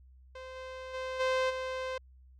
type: tone with level steps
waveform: sawtooth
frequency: 518 Hz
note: C5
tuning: 17 cents flat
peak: -39 / -37 / -31 / -23 / -30 dBFS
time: 0.35-1.98 s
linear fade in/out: 5 ms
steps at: 0.55 / 0.93 / 1.19 / 1.49 s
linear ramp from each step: 20 ms
effects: added 64 Hz sine -54 dBFS peak until 2.39 s + low-pass 4000 Hz 12 dB/octave